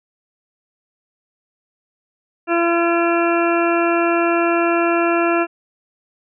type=harmonic tone; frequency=340 Hz; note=F4; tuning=46 cents flat; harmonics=1 / 2 / 3 / 4 / 5 / 7 / 8; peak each=-17 / -20 / -26 / -22 / -27 / -28 / -27 dBFS; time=2.47-5.47 s; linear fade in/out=50 ms; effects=none